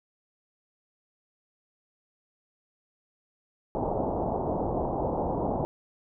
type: low-pass noise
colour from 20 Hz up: white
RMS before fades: -29 dBFS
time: 3.75-5.65 s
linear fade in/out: 0 ms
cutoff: 880 Hz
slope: 48 dB/octave
effects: none